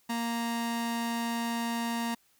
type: tone pair together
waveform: sawtooth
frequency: 233.1 / 466.2 Hz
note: A#3 / A#4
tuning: 0 / 0 cents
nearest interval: octave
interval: 1200 cents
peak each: -26 / -30 dBFS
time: 0.09-2.15 s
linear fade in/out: 10 ms
effects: white hiss -67 dBFS RMS until 2.39 s